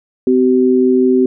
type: tone pair together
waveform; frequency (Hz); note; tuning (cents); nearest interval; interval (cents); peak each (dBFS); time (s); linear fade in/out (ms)
sine; 256.1 / 381.2; C4 / G4; -37 / -48; perfect fifth; 689; -11; 0.27-1.26; 2
effects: none